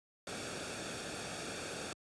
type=noise with comb filter; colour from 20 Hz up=pink; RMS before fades=-42 dBFS; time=0.27-1.93 s; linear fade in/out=2 ms; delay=0.99 ms; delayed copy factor=-0.6; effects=high-pass 80 Hz 12 dB/octave + resampled to 22050 Hz